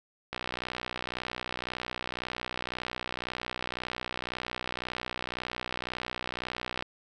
click train, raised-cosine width 0.3 ms, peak -17 dBFS, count 403, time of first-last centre 0.33-6.824 s, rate 61.9 Hz, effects none

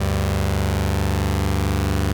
sawtooth tone pair together, 73.5 / 98.05 Hz, D2 / G2, +2 / +1 cents, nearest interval perfect fourth, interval 499 cents, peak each -17 dBFS, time 0-2.13 s, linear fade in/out 10 ms, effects none

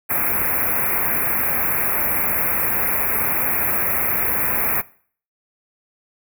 white band-stop noise, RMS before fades -20 dBFS, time 0.09-4.82 s, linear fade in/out 20 ms, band 2500 to 11000 Hz, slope 96 dB/octave, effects noise-tail reverb RT60 0.5 s tail -21 dB re dry

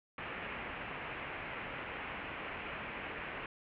white low-pass noise, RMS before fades -43 dBFS, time 0.18-3.46 s, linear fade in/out 2 ms, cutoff 2700 Hz, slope 48 dB/octave, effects none

